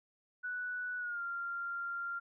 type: tone with pitch glide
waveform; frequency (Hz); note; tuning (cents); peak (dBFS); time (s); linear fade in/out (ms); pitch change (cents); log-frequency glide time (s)
sine; 1480 to 1388.9; F#6 to F6; 0 to -10; -36; 0.43-2.2; 20; -110; 0.98-1.22
effects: none